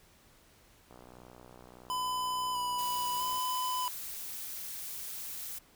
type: click train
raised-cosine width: 1 ms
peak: -38 dBFS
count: 153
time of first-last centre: 0.91-3.378 s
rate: 61.6 Hz
type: tone with vibrato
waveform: square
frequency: 997 Hz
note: B5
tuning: 16 cents sharp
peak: -32 dBFS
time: 1.9-3.88 s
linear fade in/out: 0 ms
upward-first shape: square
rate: 0.77 Hz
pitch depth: 16 cents each way
type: noise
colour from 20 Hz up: blue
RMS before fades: -41 dBFS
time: 2.78-5.59 s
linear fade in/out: 10 ms
effects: pink hiss -62 dBFS RMS until 5.75 s